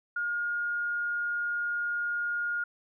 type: tone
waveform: sine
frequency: 1425 Hz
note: F6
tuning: 34 cents sharp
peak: -28 dBFS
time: 0.16-2.64 s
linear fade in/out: 5 ms
effects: none